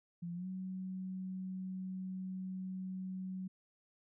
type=tone with pitch glide; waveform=sine; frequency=172.5 to 187.03 Hz; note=F3 to F#3; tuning=-21 to +19 cents; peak=-39 dBFS; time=0.22-3.48 s; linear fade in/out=10 ms; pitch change=+140 cents; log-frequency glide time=0.34-0.47 s; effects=none